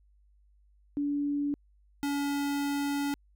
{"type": "tone pair in turn", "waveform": ["sine", "square"], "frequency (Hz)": [287.7, 284.2], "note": ["D4", "C#4"], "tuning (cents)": [-36, 43], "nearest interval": "unison", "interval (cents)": 21, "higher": "first", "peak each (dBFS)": [-27, -29], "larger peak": "first", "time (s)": [[0.97, 1.54], [2.03, 3.14]], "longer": "second", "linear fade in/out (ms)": 0, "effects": ["added 50 Hz sine -60 dBFS peak until 3.35 s"]}